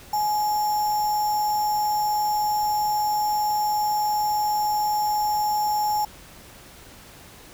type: tone with sample-and-hold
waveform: sine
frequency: 843 Hz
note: G#5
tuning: 26 cents sharp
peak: -20 dBFS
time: 0.13-6.05 s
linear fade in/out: 5 ms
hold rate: 6300 Hz
effects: pink hiss -46 dBFS RMS until 7.53 s